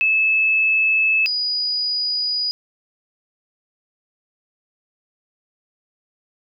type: tone pair in turn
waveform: sine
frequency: 2607 / 4921 Hz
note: E7 / D#8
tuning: -20 / -20 cents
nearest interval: major seventh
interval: 1100 cents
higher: second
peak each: -14 / -19 dBFS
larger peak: first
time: 0.01-1.26 / 1.26-2.51 s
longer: neither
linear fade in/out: 0 ms
effects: none